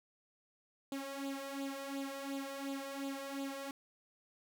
sawtooth tone with flanger, 274.9 Hz, C#4, 14 cents flat, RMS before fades -42 dBFS, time 0.92-3.71 s, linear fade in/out 2 ms, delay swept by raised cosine 0.26 to 2.06 ms, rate 2.8 Hz, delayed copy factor +0.7, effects none

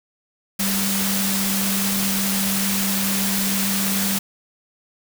sine tone in noise, 196 Hz, G3, in tune, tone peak -23 dBFS, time 0.59-4.19 s, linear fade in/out 10 ms, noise white, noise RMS -23 dBFS, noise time 0.59-4.19 s, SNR -3 dB, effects none

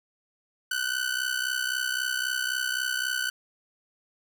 sawtooth ring-modulated tone, 1500 Hz, F#6, 23 cents sharp, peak -20 dBFS, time 0.71-3.3 s, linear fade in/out 2 ms, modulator 31.9 Hz, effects none

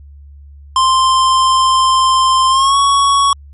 square tone with pitch glide, 1046.5 to 1115.2 Hz, C6 to C#6, 0 to +10 cents, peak -9 dBFS, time 0.76-3.33 s, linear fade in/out 2 ms, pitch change +110 cents, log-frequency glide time 2.49-2.77 s, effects added 71 Hz sine -34 dBFS peak until 3.53 s + MP3 48 kbps

